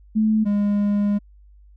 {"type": "tone pair in turn", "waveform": ["sine", "triangle"], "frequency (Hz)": [217, 204.6], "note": ["A3", "G#3"], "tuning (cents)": [-24, -26], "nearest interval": "minor second", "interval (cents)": 102, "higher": "first", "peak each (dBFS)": -15, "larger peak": "neither", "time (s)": [[0.15, 0.45], [0.45, 1.19]], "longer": "second", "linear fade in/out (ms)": 20, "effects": ["added 50 Hz sine -46 dBFS peak until 1.76 s"]}